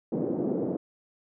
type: band-pass noise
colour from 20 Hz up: white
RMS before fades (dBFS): -29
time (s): 0.12-0.77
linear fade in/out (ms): 5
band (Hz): 170 to 450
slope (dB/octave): 24
effects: none